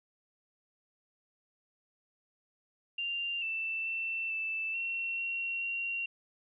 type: tone with pitch steps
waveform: sine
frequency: 2786 / 2663 / 2680 / 2644 / 2721 / 2737 / 2752 Hz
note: F7 / E7 / E7 / E7 / F7 / F7 / F7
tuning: -5 / +17 / +28 / +5 / -46 / -36 / -26 cents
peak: -32 dBFS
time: 2.98-6.06 s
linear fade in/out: 5 ms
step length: 440 ms
effects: none